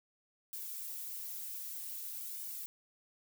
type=noise with flanger; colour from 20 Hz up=violet; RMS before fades=-43 dBFS; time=0.53-2.66 s; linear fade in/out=0 ms; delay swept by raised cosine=1.5 to 5.6 ms; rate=0.53 Hz; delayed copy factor=-0.7; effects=none